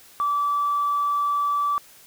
sine tone, 1157 Hz, D6, 26 cents flat, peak -19 dBFS, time 0.2-1.78 s, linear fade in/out 0 ms, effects tanh soft clip ceiling -15 dBFS + white hiss -50 dBFS RMS until 2.06 s

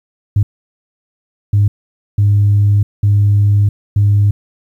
sine tone bursts at uneven times, 102.2 Hz, G#2, 27 cents flat, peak -6 dBFS, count 5, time 0.36-0.43 / 1.53-1.68 / 2.18-2.83 / 3.03-3.69 / 3.96-4.31 s, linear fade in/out 5 ms, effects tanh soft clip ceiling -4 dBFS + 8-bit

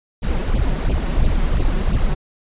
brown noise with flanger, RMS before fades -17 dBFS, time 0.22-2.15 s, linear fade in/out 20 ms, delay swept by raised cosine 0.28 to 5.48 ms, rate 2.9 Hz, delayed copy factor +0.8, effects resampled to 8000 Hz

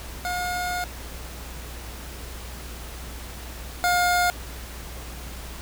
25% pulse tone pair in turn, 717 / 711.2 Hz, F5 / F5, +45 / +31 cents, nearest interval unison, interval 14 cents, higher first, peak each -22 / -15 dBFS, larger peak second, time 0.25-0.84 / 3.84-4.3 s, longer first, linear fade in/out 0 ms, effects added 60 Hz sine -37 dBFS peak until 5.61 s + pink hiss -40 dBFS RMS until 5.61 s

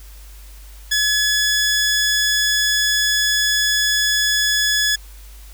15% pulse tone, 1700 Hz, G#6, 40 cents sharp, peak -9 dBFS, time 0.91-4.96 s, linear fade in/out 10 ms, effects added 50 Hz sine -37 dBFS peak until 5.53 s + white hiss -47 dBFS RMS until 5.53 s

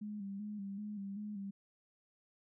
sine tone with vibrato, 203.4 Hz, G#3, 36 cents flat, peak -40 dBFS, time 0.01-1.51 s, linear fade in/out 10 ms, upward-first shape square, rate 2.6 Hz, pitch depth 52 cents each way, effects none

